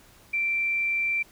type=tone; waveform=sine; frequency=2349 Hz; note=D7; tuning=in tune; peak=-23 dBFS; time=0.33-1.23 s; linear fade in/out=10 ms; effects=pink hiss -55 dBFS RMS until 1.31 s